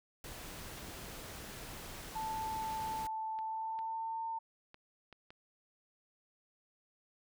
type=noise; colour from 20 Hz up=pink; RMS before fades=-47 dBFS; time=0.24-3.07 s; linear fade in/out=2 ms
type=tone with pitch glide; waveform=sine; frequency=880 to 900.6 Hz; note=A5 to A5; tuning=0 to +40 cents; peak=-36 dBFS; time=2.15-4.39 s; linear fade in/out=10 ms; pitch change=+40 cents; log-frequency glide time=3.39-4.06 s
type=clicks; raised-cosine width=0.3 ms; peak=-37 dBFS; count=5; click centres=3.389 / 3.79 / 4.744 / 5.127 / 5.305 s
effects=none